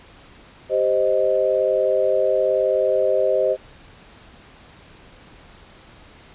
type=chord; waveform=sine; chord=C minor; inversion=second; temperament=equal; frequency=392 / 523.3 / 622.3 Hz; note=G4 / C5 / Eb5; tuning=0 / 0 / 0 cents; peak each=-23 / -19 / -20 dBFS; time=0.69-3.57 s; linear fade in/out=50 ms; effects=pink hiss -47 dBFS RMS until 6.34 s + resampled to 8000 Hz